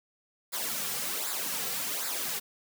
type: noise with flanger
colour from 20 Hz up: white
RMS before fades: -33 dBFS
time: 0.52-2.4 s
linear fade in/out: 20 ms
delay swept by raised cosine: 0.33 to 3.33 ms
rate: 1.3 Hz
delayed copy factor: -0.7
effects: high-pass 150 Hz 12 dB/octave